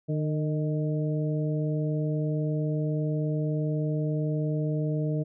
harmonic tone with a mistuned harmonic, 151.8 Hz, D#3, 42 cents flat, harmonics 1 / 2 / 3 / 4, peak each -26 / -33 / -35 / -37 dBFS, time 0.08-5.24 s, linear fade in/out 20 ms, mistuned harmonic 4, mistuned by +37 cents, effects none

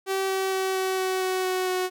sawtooth tone with pitch steps, 385 / 382.6 / 380.1 / 377.7 / 375.3 / 373 / 370.6 / 368.3 Hz, G4 / G4 / F#4 / F#4 / F#4 / F#4 / F#4 / F#4, -31 / -42 / +47 / +36 / +25 / +14 / +3 / -8 cents, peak -20 dBFS, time 0.06-1.9 s, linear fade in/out 50 ms, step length 230 ms, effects none

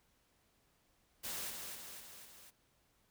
white noise with echo, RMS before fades -42 dBFS, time 1.23-1.51 s, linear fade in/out 20 ms, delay 250 ms, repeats 4, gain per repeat -4 dB, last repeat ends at 2.51 s, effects pink hiss -74 dBFS RMS until 3.1 s

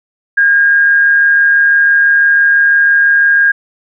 sine tone with amplitude modulation, 1622 Hz, G#6, 41 cents flat, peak -4 dBFS, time 0.37-3.52 s, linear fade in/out 10 ms, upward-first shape sine, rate 146 Hz, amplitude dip 35%, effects none

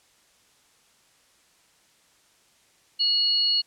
sine tone pair together, 2900 / 4345 Hz, F#7 / C#8, -35 / -35 cents, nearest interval perfect fifth, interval 700 cents, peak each -27 / -20 dBFS, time 2.99-3.62 s, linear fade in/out 20 ms, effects white hiss -61 dBFS RMS until 3.66 s + low-pass 9000 Hz 12 dB/octave

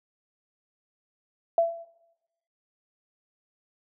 sine tone with exponential decay, 671 Hz, E5, 31 cents sharp, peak -15 dBFS, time 1.58-1.85 s, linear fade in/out 2 ms, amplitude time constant 57 ms, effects noise-tail reverb RT60 0.9 s tail -17 dB re dry

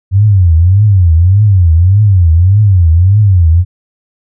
sine tone with vibrato, 92.5 Hz, F#2, in tune, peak -3 dBFS, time 0.11-3.65 s, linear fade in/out 50 ms, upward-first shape triangle, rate 1.7 Hz, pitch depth 280 cents each way, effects none

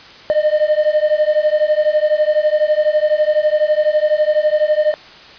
triangle beating tone pair, 603 / 615 Hz, D5 / D#5, +46 / -20 cents, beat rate 12 Hz, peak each -13 dBFS, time 0.3-4.94 s, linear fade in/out 0 ms, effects white hiss -39 dBFS RMS until 5.38 s + resampled to 11025 Hz

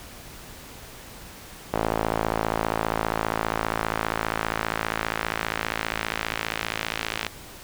sawtooth tone with band-pass filter sweep, 55 Hz, A1, in tune, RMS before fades -28 dBFS, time 1.73-7.28 s, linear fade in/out 10 ms, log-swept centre 730 to 2800 Hz, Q 1.1, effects pink hiss -43 dBFS RMS until 7.63 s

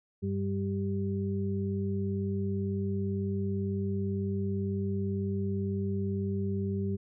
harmonic tone, 98 Hz, G2, in tune, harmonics 1 / 2 / 4, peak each -32 / -32 / -36 dBFS, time 0.22-6.97 s, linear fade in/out 20 ms, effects none

